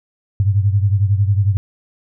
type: beating tone pair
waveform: sine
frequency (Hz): 98 / 109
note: G2 / A2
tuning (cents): 0 / -16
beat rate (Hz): 11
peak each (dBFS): -13 / -18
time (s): 0.4-1.57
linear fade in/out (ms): 0
effects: none